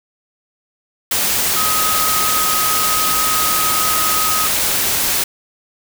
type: tone in noise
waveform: sine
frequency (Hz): 1261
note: D#6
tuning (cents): +23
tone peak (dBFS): -19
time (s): 1.56-4.47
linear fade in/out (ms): 5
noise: white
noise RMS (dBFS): -17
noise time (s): 1.11-5.24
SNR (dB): -5
effects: none